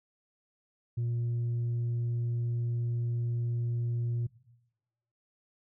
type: tone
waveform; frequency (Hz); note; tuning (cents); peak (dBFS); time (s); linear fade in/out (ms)
sine; 118.6; A#2; +30; -26; 0.97-4.27; 10
effects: noise-tail reverb RT60 1.0 s tail -21 dB re dry + tanh soft clip ceiling -27 dBFS